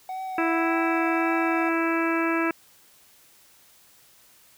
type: tone with vibrato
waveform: triangle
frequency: 745 Hz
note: F#5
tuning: 12 cents sharp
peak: -28 dBFS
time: 0.09-1.69 s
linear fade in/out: 2 ms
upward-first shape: triangle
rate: 1.8 Hz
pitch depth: 37 cents each way
type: harmonic tone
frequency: 330.1 Hz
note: E4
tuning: 2 cents sharp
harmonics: 1 / 2 / 3 / 4 / 5 / 6 / 7 / 8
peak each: -24 / -32 / -32 / -30 / -31 / -38 / -33 / -35 dBFS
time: 0.38-2.51 s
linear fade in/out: 2 ms
effects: white hiss -56 dBFS RMS until 4.57 s